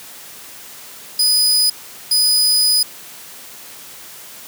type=tone bursts at uneven times; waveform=sawtooth; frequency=4978 Hz; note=D#8; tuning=in tune; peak=-9 dBFS; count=2; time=1.19-1.7 / 2.11-2.83 s; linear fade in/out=5 ms; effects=white hiss -37 dBFS RMS until 4.47 s + high-pass 100 Hz 12 dB/octave